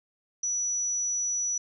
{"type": "tone", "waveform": "sine", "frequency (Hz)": 5900, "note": "F#8", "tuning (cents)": -6, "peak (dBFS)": -26, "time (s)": [0.43, 1.58], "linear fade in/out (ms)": 5, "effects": []}